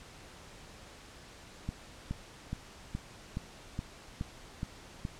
click train, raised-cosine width 5 ms, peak -22 dBFS, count 9, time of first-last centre 1.69-5.051 s, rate 2.38 Hz, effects pink hiss -52 dBFS RMS until 5.19 s + low-pass 8000 Hz 12 dB/octave

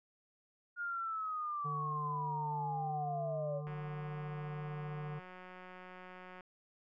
sine linear sweep, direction down, 1430 to 554.4 Hz, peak -36 dBFS, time 0.76-3.62 s, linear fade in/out 50 ms
harmonic tone, 149.4 Hz, D3, 30 cents sharp, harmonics 1 / 3 / 5 / 7 / 8, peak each -40 / -50 / -54 / -57 / -58 dBFS, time 1.64-5.2 s, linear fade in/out 20 ms
click train, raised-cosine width 0.5 ms, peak -37 dBFS, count 502, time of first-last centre 3.67-6.408 s, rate 183 Hz
effects none

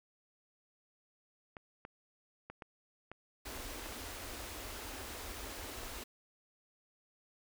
clicks, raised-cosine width 0.5 ms, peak -31 dBFS, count 8, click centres 1.568 / 1.851 / 2.5 / 2.622 / 3.116 / 3.575 / 3.86 / 3.923 s
pink band-stop noise, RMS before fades -45 dBFS, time 3.45-6.04 s, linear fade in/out 10 ms, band 100 to 230 Hz, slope 48 dB/octave
effects none

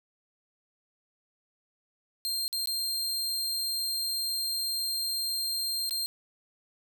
sawtooth tone with dropouts, 4186 Hz, C8, in tune, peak -26 dBFS, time 2.25-6.06 s, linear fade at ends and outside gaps 0 ms, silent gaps 2.48-2.528 / 2.658-2.673 / 5.894-5.909 s, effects none

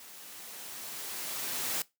white noise with level ramp, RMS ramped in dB -50 to -32 dBFS, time 0-1.82 s, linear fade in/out 2 ms, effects noise-tail reverb RT60 0.2 s tail -20 dB re dry + high-pass 150 Hz 12 dB/octave

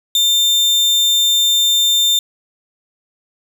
35% pulse tone, 3600 Hz, A7, 39 cents sharp, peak -9 dBFS, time 0.15-2.19 s, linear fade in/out 2 ms, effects none

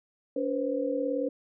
sine tone cluster, 283.9 / 489.6 / 528 Hz, C#4 / B4 / C5, +41 / -15 / +16 cents, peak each -31 dBFS, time 0.36-1.29 s, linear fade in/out 5 ms, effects none

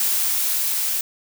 blue noise with level ramp, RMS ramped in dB -20 to -23 dBFS, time 0-1.01 s, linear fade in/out 2 ms, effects none

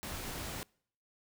pink noise, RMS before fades -41 dBFS, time 0.03-0.63 s, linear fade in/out 0 ms, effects noise-tail reverb RT60 0.6 s tail -26 dB re dry

